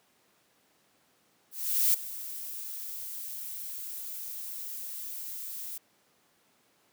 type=noise with ADSR envelope; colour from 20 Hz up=violet; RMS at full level=-23 dBFS; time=1.51-5.78 s; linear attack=430 ms; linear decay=6 ms; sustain=-16 dB; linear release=6 ms; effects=pink hiss -67 dBFS RMS until 6.92 s + high-pass 200 Hz 12 dB/octave